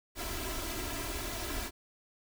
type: noise with comb filter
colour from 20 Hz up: pink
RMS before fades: -37 dBFS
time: 0.15-1.71 s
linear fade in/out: 50 ms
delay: 3 ms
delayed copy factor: +0.9
effects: none